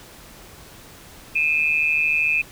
sine tone pair together, 2447 / 2600 Hz, D#7 / E7, -29 / -24 cents, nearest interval minor second, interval 105 cents, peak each -20 dBFS, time 1.35-2.42 s, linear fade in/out 10 ms, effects pink hiss -44 dBFS RMS until 2.51 s

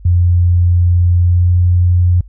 sine tone with pitch glide, 87.9 to 88.82 Hz, F2 to F2, +12 to +30 cents, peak -7 dBFS, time 0.05-2.21 s, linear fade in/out 5 ms, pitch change +18 cents, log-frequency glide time 1.23-1.52 s, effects added 50 Hz sine -33 dBFS peak until 2.28 s

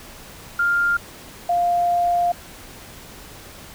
sine tone pair in turn, 1400 / 700 Hz, F6 / F5, +4 / +4 cents, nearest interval octave, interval 1200 cents, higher first, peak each -16 dBFS, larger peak neither, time 0.59-0.97 / 1.49-2.32 s, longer second, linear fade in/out 5 ms, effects pink hiss -41 dBFS RMS until 3.74 s

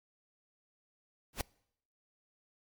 pink noise with exponential growth, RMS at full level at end -30 dBFS, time 1.33-1.41 s, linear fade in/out 1 ms, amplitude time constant 17 ms, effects noise-tail reverb RT60 0.7 s tail -25 dB re dry + MP3 96 kbps

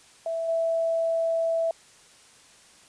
sine tone with level steps, 659.3 Hz, E5, in tune, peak -26 / -22 dBFS, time 0.26-1.71 s, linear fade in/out 2 ms, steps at 0.48 s, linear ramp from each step 10 ms, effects white hiss -54 dBFS RMS until 2.88 s + resampled to 22050 Hz

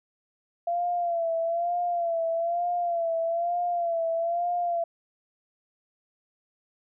sine tone with vibrato, 682 Hz, F5, 41 cents flat, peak -24 dBFS, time 0.67-4.84 s, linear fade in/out 5 ms, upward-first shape sine, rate 1.1 Hz, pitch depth 58 cents each way, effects none

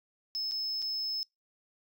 sine tone with dropouts, 5210 Hz, E8, 21 cents flat, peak -29 dBFS, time 0.35-1.23 s, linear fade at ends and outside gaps 0 ms, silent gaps 0.512-0.519 / 0.819-0.824 s, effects noise-tail reverb RT60 0.2 s tail -26 dB re dry + tanh soft clip ceiling -30 dBFS

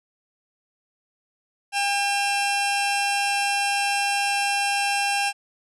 sawtooth tone pair together, 803 / 2701 Hz, G5 / E7, +41 / +42 cents, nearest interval octave + major sixth, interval 2101 cents, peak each -19 / -22 dBFS, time 1.72-5.33 s, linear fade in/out 50 ms, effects resampled to 24000 Hz

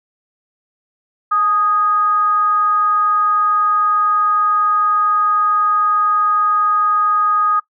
sine tone with frequency modulation, 1244.5 Hz, D#6, in tune, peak -12 dBFS, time 1.31-7.6 s, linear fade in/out 10 ms, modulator 398 Hz, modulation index 0.23, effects noise-tail reverb RT60 0.1 s tail -20 dB re dry

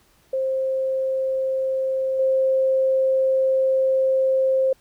sine tone with level steps, 528 Hz, C5, 16 cents sharp, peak -20 / -16 dBFS, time 0.33-4.73 s, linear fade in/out 5 ms, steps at 2.19 s, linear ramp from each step 5 ms, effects pink hiss -59 dBFS RMS until 4.8 s

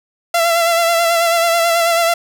sawtooth tone with vibrato, 675 Hz, E5, 41 cents sharp, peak -8 dBFS, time 0.34-2.14 s, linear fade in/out 5 ms, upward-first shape sine, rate 9.2 Hz, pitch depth 34 cents each way, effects none

